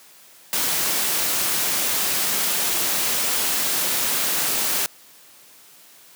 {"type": "noise", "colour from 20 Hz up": "white", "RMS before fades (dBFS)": -22, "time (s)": [0.53, 4.86], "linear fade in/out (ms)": 0, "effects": ["white hiss -49 dBFS RMS until 6.15 s", "high-pass 150 Hz 12 dB/octave"]}